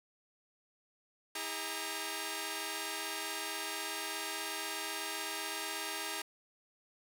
5% pulse tone cluster, 321.3 / 405.7 / 924 Hz, E4 / G#4 / A#5, -44 / -41 / -16 cents, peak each -31 / -30 / -29 dBFS, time 1.35-6.22 s, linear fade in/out 5 ms, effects none

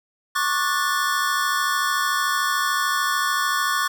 square chord, D major seventh, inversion third, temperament just, 1101.2 / 1174.7 / 1468.3 / 1762 Hz, C#6 / D6 / F#6 / A6, -12 / 0 / -14 / +2 cents, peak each -25 / -27 / -27 / -27 dBFS, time 0.35-3.88 s, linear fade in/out 10 ms, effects none

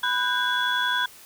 sine tone cluster, 992 / 1489 / 1600 / 3393 Hz, B5 / F#6 / G6 / G#7, +7 / +11 / +35 / +36 cents, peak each -26 dBFS, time 0.03-1.06 s, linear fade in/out 5 ms, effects tanh soft clip ceiling -15 dBFS + white hiss -48 dBFS RMS until 1.25 s

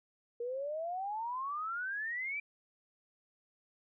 sine exponential sweep, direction up, 466.2 to 2366 Hz, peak -35 dBFS, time 0.4-2.4 s, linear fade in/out 5 ms, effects none

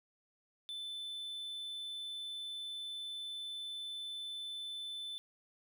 triangle tone, 3520 Hz, A7, in tune, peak -39 dBFS, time 0.69-5.18 s, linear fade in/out 0 ms, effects none

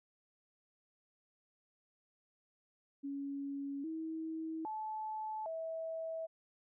sine tone with pitch steps, 279.4 / 320.9 / 867 / 650 Hz, C#4 / E4 / A5 / E5, +14 / -46 / -26 / -24 cents, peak -38 dBFS, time 3.03-6.27 s, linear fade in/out 20 ms, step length 810 ms, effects none

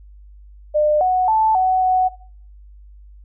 sine tone with pitch steps, 602 / 738 / 877 / 747 / 742 Hz, D5 / F#5 / A5 / F#5 / F#5, +43 / -5 / -6 / +16 / +5 cents, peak -13 dBFS, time 0.74-2.09 s, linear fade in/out 20 ms, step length 270 ms, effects noise-tail reverb RT60 0.5 s tail -18 dB re dry + added 50 Hz sine -40 dBFS peak until 3.24 s

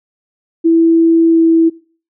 sine tone with pitch glide, 330 to 328.1 Hz, E4 to E4, +2 to -8 cents, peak -6 dBFS, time 0.64-1.7 s, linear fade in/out 20 ms, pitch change -10 cents, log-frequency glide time 1.3-1.39 s, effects noise-tail reverb RT60 0.4 s tail -20 dB re dry

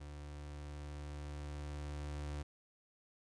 35% pulse tone with level ramp, 73.42 Hz, D2, in tune, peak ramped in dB -45 to -38 dBFS, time 0-2.43 s, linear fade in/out 10 ms, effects resampled to 22050 Hz

